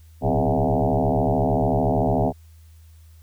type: tone with frequency modulation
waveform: sine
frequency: 261.6 Hz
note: C4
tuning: in tune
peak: -17 dBFS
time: 0.21-2.33 s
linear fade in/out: 50 ms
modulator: 73.5 Hz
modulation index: 7
effects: added 80 Hz sine -45 dBFS peak until 3.22 s + white hiss -61 dBFS RMS until 3.22 s